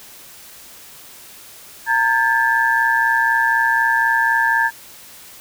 sine tone cluster, 917 / 1607 / 1731 Hz, A#5 / G6 / A6, -29 / +43 / -29 cents, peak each -18 dBFS, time 1.86-4.71 s, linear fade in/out 50 ms, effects white hiss -41 dBFS RMS until 5.4 s

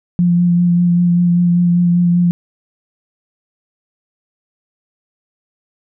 sine tone with vibrato, 174.61 Hz, F3, in tune, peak -9 dBFS, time 0.19-2.31 s, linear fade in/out 0 ms, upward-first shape sine, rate 5.1 Hz, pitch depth 17 cents each way, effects none

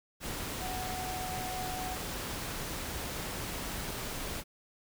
sine tone in noise, 740 Hz, F#5, in tune, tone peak -38 dBFS, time 0.59-1.98 s, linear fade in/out 50 ms, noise pink, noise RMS -38 dBFS, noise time 0.2-4.44 s, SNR -3 dB, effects none

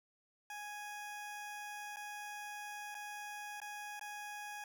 20% pulse tone with dropouts, 830.6 Hz, G#5, in tune, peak -39 dBFS, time 0.5-4.64 s, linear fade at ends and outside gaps 2 ms, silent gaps 1.961-1.968 / 2.945-2.95 / 3.602-3.616 / 3.995-4.011 s, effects none

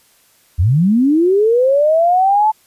sine linear sweep, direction up, 73.42 to 880 Hz, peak -9 dBFS, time 0.58-2.52 s, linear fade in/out 20 ms, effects white hiss -53 dBFS RMS until 2.66 s + resampled to 32000 Hz

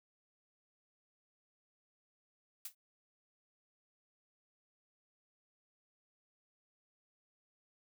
blue noise with exponential decay, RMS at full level -38 dBFS, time 2.65-2.75 s, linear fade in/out 5 ms, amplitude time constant 20 ms, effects none

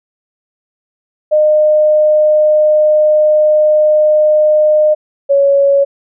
sine tone pair in turn, 610 / 558.3 Hz, D#5 / C#5, -34 / +12 cents, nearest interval major second, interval 154 cents, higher first, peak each -6 dBFS, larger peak neither, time 1.31-4.95 / 5.29-5.85 s, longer first, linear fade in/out 20 ms, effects none

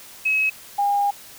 sine tone pair in turn, 2564 / 809.8 Hz, E7 / G#5, -49 / -44 cents, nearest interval octave + minor sixth, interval 1995 cents, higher first, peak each -17 dBFS, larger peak neither, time 0.25-0.5 / 0.78-1.11 s, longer second, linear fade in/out 10 ms, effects white hiss -43 dBFS RMS until 1.38 s

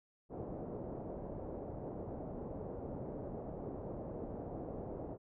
white low-pass noise, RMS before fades -44 dBFS, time 0.29-5.18 s, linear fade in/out 50 ms, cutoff 610 Hz, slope 24 dB/octave, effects none

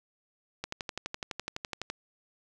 click train, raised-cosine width 0.2 ms, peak -17 dBFS, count 16, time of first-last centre 0.64-1.901 s, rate 11.9 Hz, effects none

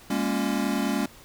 square chord, Bb minor seventh, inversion third, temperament equal with one note detuned, 203.1 / 233.1 / 277.2 / 349.2 Hz, Ab3 / Bb3 / Db4 / F4, -38 / 0 / 0 / 0 cents, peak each -29 / -30 / -29 / -35 dBFS, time 0.1-1.06 s, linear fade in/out 5 ms, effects pink hiss -50 dBFS RMS until 1.24 s

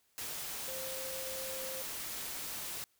sine tone in noise, 526 Hz, C5, 9 cents sharp, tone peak -43 dBFS, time 0.68-1.82 s, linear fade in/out 0 ms, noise white, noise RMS -41 dBFS, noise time 0.18-2.84 s, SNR -5 dB, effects white hiss -73 dBFS RMS until 2.99 s

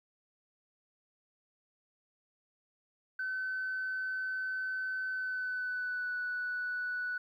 sine tone with pitch glide, 1522 to 1480.4 Hz, F#6 to F#6, +48 to 0 cents, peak -32 dBFS, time 3.19-7.18 s, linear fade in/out 5 ms, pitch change -48 cents, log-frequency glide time 5.09-6.16 s, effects tanh soft clip ceiling -29 dBFS + 12-bit

